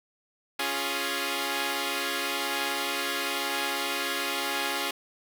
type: chord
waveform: 5% pulse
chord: Db major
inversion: none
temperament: equal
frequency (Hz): 277.2 / 349.2 / 415.3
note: Db4 / F4 / Ab4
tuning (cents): 0 / 0 / 0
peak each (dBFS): -21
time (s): 0.59-4.91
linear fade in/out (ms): 5
effects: none